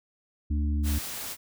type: harmonic tone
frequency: 73.6 Hz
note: D2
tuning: 4 cents sharp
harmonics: 1 / 3 / 4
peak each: -24 / -35 / -37 dBFS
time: 0.5-0.99 s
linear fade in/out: 10 ms
type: noise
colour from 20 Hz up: white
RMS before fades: -36 dBFS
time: 0.83-1.37 s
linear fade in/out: 50 ms
effects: none